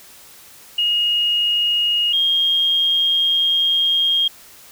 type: tone pair in turn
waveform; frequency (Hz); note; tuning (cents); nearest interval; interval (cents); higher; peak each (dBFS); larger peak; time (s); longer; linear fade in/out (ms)
sine; 2867 / 3235; F7 / G#7; +45 / -46; major second; 209; second; -15 / -14; second; 0.78-2.13 / 2.13-4.28; second; 5
effects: white hiss -44 dBFS RMS until 4.71 s